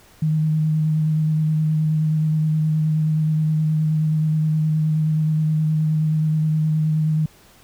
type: tone with vibrato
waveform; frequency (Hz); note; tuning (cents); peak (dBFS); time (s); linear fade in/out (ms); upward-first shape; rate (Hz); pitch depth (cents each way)
sine; 155.56; D#3; 0; -16; 0.22-7.26; 5; square; 9.5; 13
effects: pink hiss -51 dBFS RMS until 7.63 s